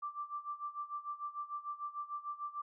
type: tone with tremolo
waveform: sine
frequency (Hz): 1174.7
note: D6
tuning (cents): 0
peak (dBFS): -36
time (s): 0.02-2.62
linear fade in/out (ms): 10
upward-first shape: sine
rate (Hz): 6.7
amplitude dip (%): 85
effects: none